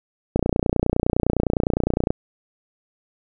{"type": "click train", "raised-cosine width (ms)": 2, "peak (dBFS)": -5, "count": 53, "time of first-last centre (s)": [0.36, 2.105], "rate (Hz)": 29.8, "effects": []}